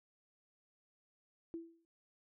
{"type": "tone with exponential decay", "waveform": "sine", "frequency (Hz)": 332.3, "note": "E4", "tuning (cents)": 14, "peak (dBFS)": -38, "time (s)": [1.54, 1.85], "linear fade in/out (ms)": 0, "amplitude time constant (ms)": 67, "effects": []}